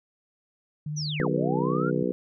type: tone with vibrato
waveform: sine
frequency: 150.8 Hz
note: D3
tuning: 46 cents sharp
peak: -29 dBFS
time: 0.86-2.03 s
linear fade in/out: 5 ms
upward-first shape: square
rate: 17 Hz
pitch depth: 12 cents each way
type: linear two-way sweep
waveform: sine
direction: down then up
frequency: 6170 to 386.7 to 1455 Hz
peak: -31 dBFS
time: 0.96-1.91 s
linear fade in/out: 20 ms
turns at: 1.29 s
type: harmonic tone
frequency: 61.74 Hz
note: B1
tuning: in tune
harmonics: 3 / 4 / 5 / 6 / 7 / 8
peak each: -31 / -31 / -31 / -31 / -31 / -31 dBFS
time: 1.2-2.12 s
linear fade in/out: 0 ms
effects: none